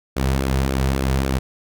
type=tone with flanger; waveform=sawtooth; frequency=66.6 Hz; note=C2; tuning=31 cents sharp; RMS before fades=-20 dBFS; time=0.16-1.39 s; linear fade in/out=10 ms; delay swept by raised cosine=1 to 3.8 ms; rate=3.6 Hz; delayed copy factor=-0.5; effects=none